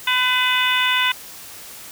harmonic tone with a mistuned harmonic, 504 Hz, B4, 35 cents sharp, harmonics 2 / 3 / 4 / 5 / 6 / 7, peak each -23 / -23 / -23 / -23 / -23 / -23 dBFS, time 0.07-1.12 s, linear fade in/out 5 ms, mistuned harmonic 6, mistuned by -39 cents, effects white hiss -38 dBFS RMS until 1.91 s

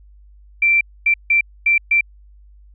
sine tone bursts at uneven times, 2349 Hz, D7, in tune, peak -11 dBFS, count 5, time 0.62-0.81 / 1.06-1.14 / 1.3-1.41 / 1.66-1.78 / 1.91-2.01 s, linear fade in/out 5 ms, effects added 50 Hz sine -43 dBFS peak until 2.74 s

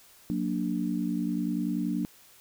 sine chord, Gb augmented, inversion none, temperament equal with one note detuned, 182.77 / 233.1 / 293.7 Hz, Gb3 / Bb3 / D4, -21 / 0 / 0 cents, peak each -31 dBFS, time 0.3-2.05 s, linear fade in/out 0 ms, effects white hiss -56 dBFS RMS until 2.4 s

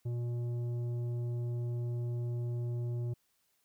sine tone with tanh clipping, 120 Hz, B2, 49 cents flat, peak -34 dBFS, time 0.05-3.14 s, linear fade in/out 10 ms, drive 9 dB, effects white hiss -75 dBFS RMS until 3.64 s

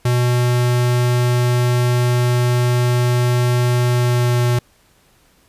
square tone with pitch glide, 122.7 to 121.71 Hz, B2 to B2, -11 to -25 cents, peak -14 dBFS, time 0.05-4.59 s, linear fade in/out 5 ms, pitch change -14 cents, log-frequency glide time 3.89-4.44 s, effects pink hiss -55 dBFS RMS until 5.48 s + resampled to 32000 Hz

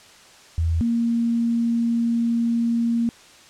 sine tone pair in turn, 82.41 / 233.1 Hz, E2 / A#3, 0 / 0 cents, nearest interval octave + tritone, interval 1800 cents, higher second, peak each -18 dBFS, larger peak neither, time 0.58-0.81 / 0.81-3.09 s, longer second, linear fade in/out 0 ms, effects white hiss -48 dBFS RMS until 3.49 s + low-pass 7000 Hz 12 dB/octave

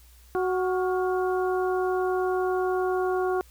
harmonic tone with a mistuned harmonic, 369.7 Hz, F#4, 1 cent flat, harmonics 1 / 2 / 3 / 4, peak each -24 / -30 / -34 / -36 dBFS, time 0.35-3.41 s, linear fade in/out 0 ms, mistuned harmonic 4, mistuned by -73 cents, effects added 60 Hz sine -51 dBFS peak until 3.5 s + white hiss -58 dBFS RMS until 3.5 s

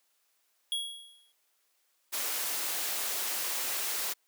square tone with exponential decay, 3322 Hz, G#7, in tune, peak -28 dBFS, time 0.72-1.32 s, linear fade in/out 1 ms, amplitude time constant 130 ms
white noise, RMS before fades -33 dBFS, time 2.12-4.14 s, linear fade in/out 20 ms
effects white hiss -73 dBFS RMS until 4.27 s + high-pass 400 Hz 12 dB/octave

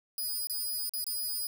5% pulse tone with dropouts, 4952 Hz, D#8, 9 cents flat, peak -25 dBFS, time 0.18-1.47 s, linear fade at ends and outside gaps 1 ms, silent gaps 0.471-0.497 / 0.894-0.936 / 1.042-1.066 s, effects none

